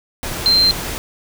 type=tone in noise; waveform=sine; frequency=4145 Hz; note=C8; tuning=17 cents flat; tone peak=-10 dBFS; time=0.46-0.71 s; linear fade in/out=0 ms; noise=pink; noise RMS=-25 dBFS; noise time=0.23-0.98 s; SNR=+12 dB; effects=none